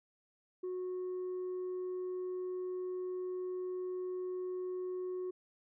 sine tone, 366.4 Hz, F#4, 17 cents flat, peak -34 dBFS, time 0.63-5.31 s, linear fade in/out 10 ms, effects tanh soft clip ceiling -35 dBFS

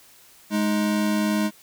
square tone pair together, 209.4 / 311.9 Hz, G#3 / D#4, +15 / +4 cents, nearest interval perfect fifth, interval 689 cents, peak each -22 / -27 dBFS, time 0.5-1.51 s, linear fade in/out 50 ms, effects white hiss -52 dBFS RMS until 1.62 s

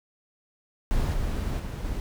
brown noise with level steps, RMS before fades -25 / -28 / -32 / -30 dBFS, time 0.91-2 s, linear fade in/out 0 ms, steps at 1.13 / 1.59 / 1.84 s, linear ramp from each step 10 ms, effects none

